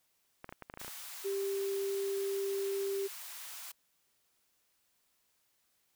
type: clicks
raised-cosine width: 0.5 ms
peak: -29 dBFS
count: 10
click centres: 0.444 / 0.492 / 0.525 / 0.623 / 0.699 / 0.739 / 0.774 / 0.815 / 0.847 / 0.88 s
type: high-pass noise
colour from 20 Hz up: white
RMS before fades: -46 dBFS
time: 0.79-3.72 s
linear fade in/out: 10 ms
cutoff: 750 Hz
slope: 24 dB/octave
type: tone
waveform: sine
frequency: 393.7 Hz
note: G4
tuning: 8 cents sharp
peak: -32 dBFS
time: 1.24-3.08 s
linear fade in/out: 20 ms
effects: white hiss -75 dBFS RMS until 5.95 s